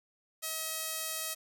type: tone with band-pass filter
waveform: sawtooth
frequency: 638 Hz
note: D#5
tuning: 43 cents sharp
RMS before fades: -37 dBFS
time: 0.42-1.35 s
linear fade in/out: 20 ms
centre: 12000 Hz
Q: 0.62
effects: none